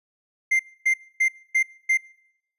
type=tone bursts; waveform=triangle; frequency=2093 Hz; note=C7; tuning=in tune; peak=-15 dBFS; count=5; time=0.51-1.975 s; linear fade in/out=10 ms; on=85 ms; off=260 ms; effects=noise-tail reverb RT60 0.8 s tail -24 dB re dry + resampled to 32000 Hz